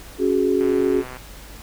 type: chord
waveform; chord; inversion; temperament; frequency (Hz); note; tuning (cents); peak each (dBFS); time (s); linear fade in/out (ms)
sine; C# suspended fourth; none; equal with one note detuned; 277.2 / 370 / 418.2; C#4 / F#4 / G#4; 0 / 0 / +12; -22 / -19 / -21; 0.18-1.04; 50
type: click train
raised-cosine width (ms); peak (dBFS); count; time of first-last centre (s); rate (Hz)
0.5; -21; 72; 0.61-1.169; 127
effects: added 50 Hz sine -43 dBFS peak until 1.62 s + pink hiss -42 dBFS RMS until 1.62 s